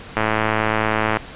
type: click train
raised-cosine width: 0.5 ms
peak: -3 dBFS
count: 110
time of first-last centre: 0.17-1.17 s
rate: 109 Hz
effects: pink hiss -37 dBFS RMS until 1.35 s + resampled to 8000 Hz